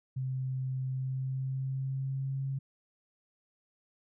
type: tone with pitch glide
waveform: sine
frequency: 130.6 to 135.52 Hz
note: C3 to C#3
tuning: -3 to -39 cents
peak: -31 dBFS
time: 0.16-2.59 s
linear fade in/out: 10 ms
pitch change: +64 cents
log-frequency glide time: 0.88-2.45 s
effects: none